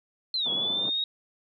sine exponential two-way sweep, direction down then up, 4229 to 3344 to 3791 Hz, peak -25 dBFS, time 0.34-1.04 s, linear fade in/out 2 ms, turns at 0.5 s
pink band-pass noise, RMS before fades -40 dBFS, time 0.45-0.9 s, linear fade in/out 10 ms, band 160 to 970 Hz, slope 24 dB/octave
effects none

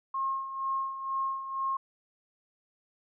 sine tone with tremolo, 1075 Hz, C6, 47 cents sharp, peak -27 dBFS, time 0.14-1.77 s, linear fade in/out 5 ms, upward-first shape sine, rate 2.1 Hz, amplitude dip 65%, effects none

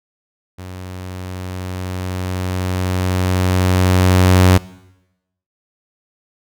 sawtooth tone with level ramp, 92 Hz, F#2, 9 cents flat, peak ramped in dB -26 to -3 dBFS, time 0.58-4.58 s, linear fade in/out 10 ms, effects noise-tail reverb RT60 0.9 s tail -20 dB re dry

